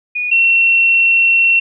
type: tone pair in turn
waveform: sine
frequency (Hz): 2460 / 2718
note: D#7 / F7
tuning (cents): -20 / -48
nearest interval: major second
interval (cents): 172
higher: second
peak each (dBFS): -16 / -8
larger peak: second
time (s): 0.15-0.31 / 0.31-1.6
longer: second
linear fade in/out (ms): 10
effects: none